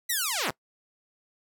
5% pulse linear sweep, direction down, 2015 to 87.5 Hz, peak -15 dBFS, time 0.09-0.51 s, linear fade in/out 10 ms, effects noise-tail reverb RT60 0.1 s tail -22 dB re dry

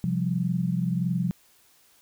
sine chord, C suspended fourth, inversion none, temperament equal, 130.81 / 174.61 / 196 Hz, C3 / F3 / G3, 0 / 0 / 0 cents, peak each -29 / -25 / -31 dBFS, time 0.04-1.31 s, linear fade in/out 0 ms, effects white hiss -60 dBFS RMS until 2.01 s

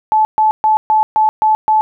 sine tone bursts, 866 Hz, A5, 28 cents flat, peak -8 dBFS, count 7, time 0.12-1.81 s, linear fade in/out 0 ms, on 130 ms, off 130 ms, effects none

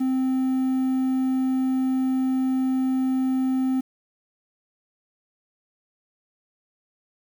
triangle tone with quantisation, 260.8 Hz, C4, 5 cents flat, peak -18 dBFS, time 0-3.81 s, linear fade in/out 10 ms, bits 8, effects none

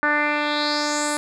10% pulse tone with low-pass filter sweep, 296.3 Hz, D4, 15 cents sharp, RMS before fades -22 dBFS, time 0.03-1.17 s, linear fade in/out 0 ms, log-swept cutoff 1600 to 9600 Hz, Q 4.2, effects none

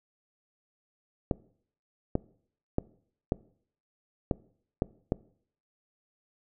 clicks, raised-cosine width 2 ms, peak -12 dBFS, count 7, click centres 1.312 / 2.154 / 2.784 / 3.321 / 4.312 / 4.821 / 5.121 s, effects noise-tail reverb RT60 0.6 s tail -22 dB re dry

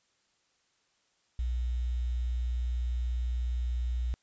sine tone with quantisation, 60.6 Hz, B1, 32 cents flat, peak -28 dBFS, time 1.39-4.14 s, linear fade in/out 0 ms, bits 9, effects white hiss -72 dBFS RMS until 4.22 s + resampled to 16000 Hz

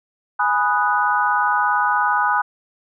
sine chord, G# minor seventh, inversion none, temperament equal, 830.6 / 987.8 / 1244.5 / 1480 Hz, G#5 / B5 / D#6 / F#6, 0 / 0 / 0 / 0 cents, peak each -21 dBFS, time 0.39-2.42 s, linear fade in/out 10 ms, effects none

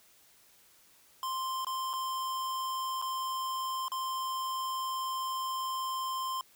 square tone with dropouts, 1046.5 Hz, C6, in tune, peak -33 dBFS, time 1.23-6.41 s, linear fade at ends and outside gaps 1 ms, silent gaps 1.647-1.668 / 1.932-1.936 / 3.016-3.023 / 3.882-3.918 s, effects white hiss -62 dBFS RMS until 6.55 s

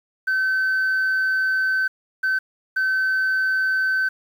sine tone bursts at uneven times, 1533 Hz, G6, 39 cents flat, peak -16 dBFS, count 3, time 0.27-1.88 / 2.23-2.39 / 2.76-4.09 s, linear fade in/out 10 ms, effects tanh soft clip ceiling -16 dBFS + 8-bit

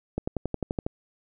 accelerating click train, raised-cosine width 2 ms, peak -14 dBFS, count 9, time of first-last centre 0.18-0.865 s, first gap 95 ms, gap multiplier 0.97, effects none

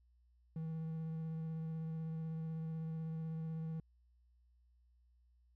triangle tone with vibrato, 160.7 Hz, E3, 44 cents flat, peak -37 dBFS, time 0.56-3.8 s, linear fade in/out 2 ms, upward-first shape triangle, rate 16 Hz, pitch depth 16 cents each way, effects added 60 Hz sine -67 dBFS peak until 5.55 s

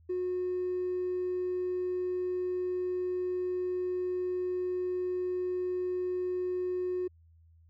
sine tone with hard clipping, 363.4 Hz, F#4, 31 cents flat, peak -30 dBFS, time 0.09-7.08 s, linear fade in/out 10 ms, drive 1 dB, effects added 82 Hz sine -57 dBFS peak until 7.69 s

